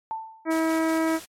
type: tone with exponential decay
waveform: sine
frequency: 888 Hz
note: A5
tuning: 16 cents sharp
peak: -25 dBFS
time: 0.11-0.57 s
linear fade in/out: 0 ms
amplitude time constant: 100 ms
type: harmonic tone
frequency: 322.5 Hz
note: E4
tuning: 38 cents flat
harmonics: 1 / 2 / 3 / 4 / 5 / 6 / 7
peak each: -22 / -28 / -32 / -34 / -36 / -38 / -39 dBFS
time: 0.45-1.2 s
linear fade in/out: 50 ms
type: noise with tremolo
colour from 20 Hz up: white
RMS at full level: -37 dBFS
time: 0.5-1.26 s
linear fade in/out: 20 ms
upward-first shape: square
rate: 5.2 Hz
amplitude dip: 30%
effects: low-pass 11000 Hz 12 dB/octave + MP3 96 kbps